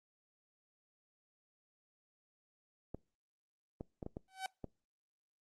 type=clicks; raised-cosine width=2 ms; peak=-29 dBFS; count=6; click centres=2.946 / 3.809 / 4.028 / 4.064 / 4.169 / 4.643 s
type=tone with exponential growth; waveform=sawtooth; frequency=761 Hz; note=F#5; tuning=48 cents sharp; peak=-31 dBFS; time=4.28-4.46 s; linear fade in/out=1 ms; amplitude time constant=39 ms
effects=noise-tail reverb RT60 0.3 s tail -25 dB re dry + Opus 32 kbps